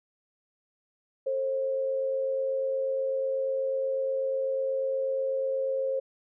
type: tone pair together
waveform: sine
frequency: 444.8 / 533 Hz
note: A4 / C5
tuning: +19 / +32 cents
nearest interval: minor third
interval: 313 cents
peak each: -37 / -26 dBFS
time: 1.26-6 s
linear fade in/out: 10 ms
effects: none